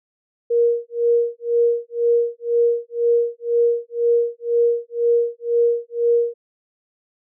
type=tone with tremolo; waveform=sine; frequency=471.4 Hz; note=A#4; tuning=19 cents sharp; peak=-12 dBFS; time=0.5-6.34 s; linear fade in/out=10 ms; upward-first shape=sine; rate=2 Hz; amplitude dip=100%; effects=none